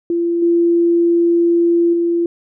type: tone with level steps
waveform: sine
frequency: 341.2 Hz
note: F4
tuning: 40 cents flat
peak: -14 / -10 / -13 dBFS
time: 0.1-2.26 s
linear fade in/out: 2 ms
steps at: 0.42 / 1.93 s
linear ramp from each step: 5 ms
effects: none